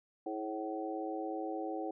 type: harmonic tone with a mistuned harmonic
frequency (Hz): 108.4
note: A2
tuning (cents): -25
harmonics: 3 / 4 / 5 / 6 / 7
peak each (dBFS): -39 / -43 / -43 / -53 / -41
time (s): 0.26-1.91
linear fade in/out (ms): 5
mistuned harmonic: 4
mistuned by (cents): -35
effects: none